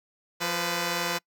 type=tone pair together; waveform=5% pulse; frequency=173.74 / 500 Hz; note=F3 / B4; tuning=-9 / +21 cents; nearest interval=octave + tritone; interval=1830 cents; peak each=-18 / -18 dBFS; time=0.4-1.19 s; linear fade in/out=20 ms; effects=noise-tail reverb RT60 0.1 s tail -26 dB re dry